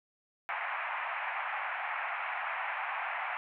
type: band-pass noise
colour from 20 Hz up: pink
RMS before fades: -36 dBFS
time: 0.49-3.37 s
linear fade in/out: 0 ms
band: 720 to 2500 Hz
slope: 48 dB/octave
effects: none